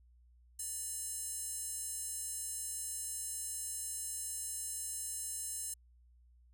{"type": "tone with high-pass filter", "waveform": "square", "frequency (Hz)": 587.3, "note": "D5", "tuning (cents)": 0, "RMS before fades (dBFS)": -41, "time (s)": [0.59, 5.74], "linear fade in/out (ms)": 5, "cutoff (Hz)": 8400, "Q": 3.6, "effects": ["added 60 Hz sine -61 dBFS peak until 6.53 s"]}